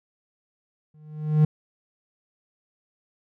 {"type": "tone with exponential growth", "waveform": "triangle", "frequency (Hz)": 152.9, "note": "D#3", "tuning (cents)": -30, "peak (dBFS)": -10, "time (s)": [0.94, 1.45], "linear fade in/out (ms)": 5, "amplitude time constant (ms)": 110, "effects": []}